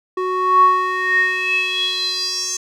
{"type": "tone with band-pass filter sweep", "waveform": "square", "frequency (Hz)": 370, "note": "F#4", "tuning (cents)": 0, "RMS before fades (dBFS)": -18, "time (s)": [0.17, 2.57], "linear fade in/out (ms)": 5, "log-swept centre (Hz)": [740, 6500], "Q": 8.1, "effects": []}